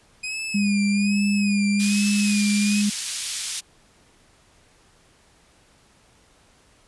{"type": "tone with vibrato", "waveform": "sawtooth", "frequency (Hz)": 2489, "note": "D#7", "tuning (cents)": 0, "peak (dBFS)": -24, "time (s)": [0.23, 2.82], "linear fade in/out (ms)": 10, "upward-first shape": "sine", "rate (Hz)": 1.2, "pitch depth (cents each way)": 90}
{"type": "tone with pitch glide", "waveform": "sine", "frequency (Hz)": [202.4, 205.8], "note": ["G#3", "G#3"], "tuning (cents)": [-44, -16], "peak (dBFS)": -18, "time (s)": [0.54, 2.9], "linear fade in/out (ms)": 10, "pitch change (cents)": 28, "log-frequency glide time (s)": [1.62, 2.35]}
{"type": "band-pass noise", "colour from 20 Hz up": "white", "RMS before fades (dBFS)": -29, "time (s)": [1.79, 3.61], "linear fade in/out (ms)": 20, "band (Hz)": [2800, 9100], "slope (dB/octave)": 12}
{"effects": ["pink hiss -57 dBFS RMS until 6.87 s", "resampled to 24000 Hz"]}